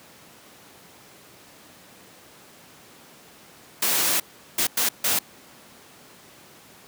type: noise bursts at uneven times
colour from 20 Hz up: white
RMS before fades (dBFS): -22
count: 4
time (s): 3.82-4.2 / 4.58-4.67 / 4.77-4.89 / 5.04-5.19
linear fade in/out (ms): 5
effects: pink hiss -49 dBFS RMS until 6.87 s + high-pass 150 Hz 12 dB/octave